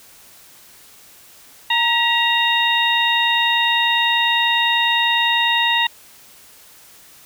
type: harmonic tone with a mistuned harmonic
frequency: 930 Hz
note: A#5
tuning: 4 cents flat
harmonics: 1 / 2 / 3 / 4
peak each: -20 / -20 / -20 / -20 dBFS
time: 1.7-5.87 s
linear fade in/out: 5 ms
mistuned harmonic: 2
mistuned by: +52 cents
effects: white hiss -46 dBFS RMS until 7.25 s